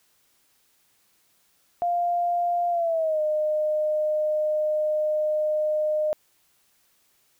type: tone with pitch glide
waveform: sine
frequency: 698.5 to 611.6 Hz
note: F5 to D#5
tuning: 0 to -30 cents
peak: -21 dBFS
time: 1.82-6.13 s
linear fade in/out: 0 ms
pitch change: -230 cents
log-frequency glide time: 2.7-3.21 s
effects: white hiss -65 dBFS RMS until 7.39 s